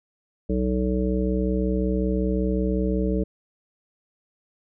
harmonic tone, 62.7 Hz, B1, 27 cents sharp, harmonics 1 / 3 / 5 / 7 / 9, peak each -25 / -25 / -28 / -28 / -33 dBFS, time 0.49-3.24 s, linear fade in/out 10 ms, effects none

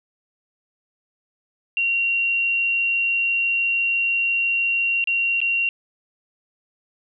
sine tone with dropouts, 2753 Hz, F7, 25 cents flat, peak -18 dBFS, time 1.77-5.69 s, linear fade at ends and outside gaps 1 ms, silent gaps 5.041-5.073 / 5.404-5.415 s, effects none

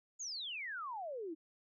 sine exponential sweep, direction down, 7000 to 303 Hz, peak -40 dBFS, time 0.19-1.35 s, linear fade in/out 20 ms, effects none

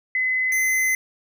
sine / square tone pair in turn, 2030 / 2045 Hz, B6 / C7, +47 / -40 cents, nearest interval unison, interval 13 cents, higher second, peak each -19 dBFS, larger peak neither, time 0.15-0.52 / 0.52-0.95 s, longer second, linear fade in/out 2 ms, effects none

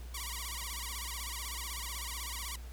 5% pulse tone with vibrato, 1046.5 Hz, C6, in tune, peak -27 dBFS, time 0.14-2.56 s, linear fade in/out 5 ms, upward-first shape sine, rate 16 Hz, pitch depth 190 cents each way, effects added 60 Hz sine -42 dBFS peak until 2.72 s + pink hiss -56 dBFS RMS until 2.72 s

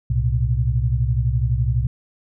sine tone cluster, 64.9 / 113.5 / 125.4 Hz, C2 / A#2 / B2, -13 / -46 / +27 cents, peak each -21 dBFS, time 0.1-1.87 s, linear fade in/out 5 ms, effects none

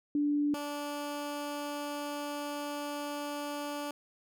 sine / 15% pulse tone pair in turn, 292.1 / 290.8 Hz, D4 / D4, -9 / -17 cents, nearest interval unison, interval 8 cents, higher first, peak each -26 / -29 dBFS, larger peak first, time 0.15-0.54 / 0.54-3.91 s, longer second, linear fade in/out 2 ms, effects none

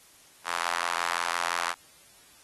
sawtooth tone with high-pass filter, 85.8 Hz, F2, 30 cents flat, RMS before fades -31 dBFS, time 0.44-1.75 s, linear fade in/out 50 ms, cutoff 1100 Hz, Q 1.8, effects white hiss -56 dBFS RMS until 2.43 s + AAC 32 kbps

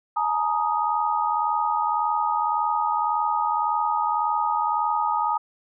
sine chord, Ab suspended second, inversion none, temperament equal with one note detuned, 850.5 / 932.3 / 1244.5 Hz, Ab5 / Bb5 / Eb6, +41 / 0 / 0 cents, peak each -25 dBFS, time 0.16-5.38 s, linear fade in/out 10 ms, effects none

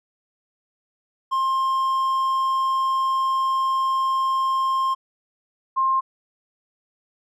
triangle / sine tone pair in turn, 1060 / 1060 Hz, C6 / C6, +22 / +22 cents, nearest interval unison, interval 0 cents, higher neither, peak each -17 dBFS, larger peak neither, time 1.31-4.95 / 5.76-6.01 s, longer first, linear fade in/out 20 ms, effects none

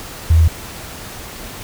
sine tone, 81.2 Hz, E2, 26 cents flat, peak -7 dBFS, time 0.3-0.48 s, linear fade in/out 5 ms, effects pink hiss -32 dBFS RMS until 1.63 s

